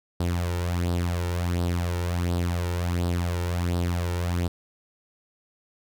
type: tone with flanger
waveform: sawtooth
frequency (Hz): 87.31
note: F2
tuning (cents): 0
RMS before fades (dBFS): -26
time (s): 0.2-4.48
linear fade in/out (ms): 5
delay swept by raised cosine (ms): 0.22 to 2.22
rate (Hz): 1.4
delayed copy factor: +0.6
effects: none